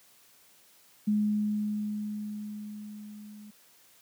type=tone with level ramp; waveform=sine; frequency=210 Hz; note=G#3; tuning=19 cents sharp; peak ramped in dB=-22 to -45 dBFS; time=1.07-3.51 s; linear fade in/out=10 ms; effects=white hiss -60 dBFS RMS until 4.01 s + high-pass 100 Hz 12 dB/octave